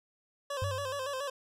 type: tone with vibrato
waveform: 25% pulse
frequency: 544 Hz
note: C#5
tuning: 33 cents flat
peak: -30 dBFS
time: 0.5-1.3 s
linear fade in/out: 5 ms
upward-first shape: square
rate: 7.1 Hz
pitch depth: 76 cents each way
type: tone with exponential decay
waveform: sine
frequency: 97.9 Hz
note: G2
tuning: 2 cents flat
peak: -29 dBFS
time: 0.62-1.22 s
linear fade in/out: 0 ms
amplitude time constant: 130 ms
effects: low-pass 11000 Hz 12 dB/octave